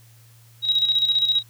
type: tone with tremolo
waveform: sine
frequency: 3827 Hz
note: A#7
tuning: 45 cents sharp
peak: -15 dBFS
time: 0.62-1.43 s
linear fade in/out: 50 ms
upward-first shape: square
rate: 15 Hz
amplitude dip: 55%
effects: added 115 Hz sine -49 dBFS peak until 1.49 s + white hiss -56 dBFS RMS until 1.49 s